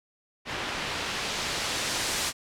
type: noise with low-pass filter sweep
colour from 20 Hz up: white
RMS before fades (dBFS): -31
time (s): 0.45-2.33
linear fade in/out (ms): 50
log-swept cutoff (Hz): 2600 to 8100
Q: 0.72
effects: none